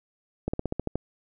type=slowing click train; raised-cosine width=2 ms; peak=-14 dBFS; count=8; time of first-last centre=0.48-0.956 s; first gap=55 ms; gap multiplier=1.07; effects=none